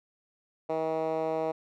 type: tone with band-pass filter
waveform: 10% pulse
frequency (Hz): 159.6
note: D#3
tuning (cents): +44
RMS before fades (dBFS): -30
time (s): 0.69-1.52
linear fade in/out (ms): 10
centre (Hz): 580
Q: 1.9
effects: none